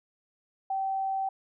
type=tone; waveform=sine; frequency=773 Hz; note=G5; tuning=24 cents flat; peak=-27 dBFS; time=0.7-1.29 s; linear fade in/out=5 ms; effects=none